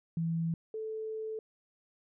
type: tone pair in turn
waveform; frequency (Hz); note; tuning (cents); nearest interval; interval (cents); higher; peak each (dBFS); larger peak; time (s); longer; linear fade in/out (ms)
sine; 165.2 / 438.1; E3 / A4; +4 / -7; octave + perfect fourth; 1689; second; -29 / -35; first; 0.17-0.54 / 0.74-1.39; second; 2
effects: none